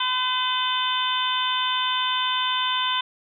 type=harmonic tone; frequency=508 Hz; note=B4; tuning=49 cents sharp; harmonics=2 / 3 / 4 / 5 / 6 / 7; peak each=-25 / -31 / -36 / -34 / -27 / -27 dBFS; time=0-3.01 s; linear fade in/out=5 ms; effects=none